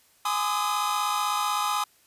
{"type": "tone cluster", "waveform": "45% pulse", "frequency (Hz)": [833, 1022, 1214, 1270], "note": ["G#5", "C6", "D#6", "D#6"], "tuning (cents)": [5, -41, -43, 35], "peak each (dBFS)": -30, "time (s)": [0.25, 1.84], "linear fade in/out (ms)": 5, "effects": ["white hiss -61 dBFS RMS until 2.06 s", "resampled to 32000 Hz"]}